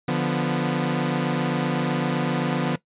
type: chord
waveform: sawtooth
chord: B diminished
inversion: first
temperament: equal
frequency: 146.83 / 174.61 / 246.9 Hz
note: D3 / F3 / B3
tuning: 0 / 0 / 0 cents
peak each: -22 dBFS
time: 0.08-2.76 s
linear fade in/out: 5 ms
effects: noise-tail reverb RT60 0.1 s tail -18 dB re dry + resampled to 8000 Hz